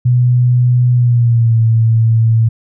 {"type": "tone with pitch glide", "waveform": "sine", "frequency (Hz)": [123.47, 113.22], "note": ["B2", "A2"], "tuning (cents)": [0, 50], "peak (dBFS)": -7, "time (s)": [0.05, 2.49], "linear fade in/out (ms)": 10, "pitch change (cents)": -150, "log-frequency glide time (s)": [0.92, 1.6], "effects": []}